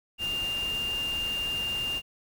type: tone in noise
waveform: sine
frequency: 2800 Hz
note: F7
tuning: 4 cents sharp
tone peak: -28 dBFS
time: 0.18-2.02 s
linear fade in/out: 50 ms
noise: pink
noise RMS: -40 dBFS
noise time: 0.18-2.02 s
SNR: +9 dB
effects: none